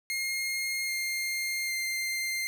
sawtooth tone with pitch steps, 2136 / 2116 / 2097 Hz, C7 / C7 / C7, +35 / +19 / +3 cents, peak -26 dBFS, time 0.1-2.47 s, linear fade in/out 0 ms, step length 790 ms, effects none

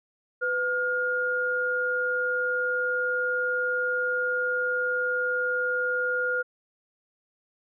sine tone pair together, 499.7 / 1420 Hz, B4 / F6, +20 / +28 cents, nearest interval octave + tritone, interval 1808 cents, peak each -29 / -25 dBFS, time 0.41-6.43 s, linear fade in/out 20 ms, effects none

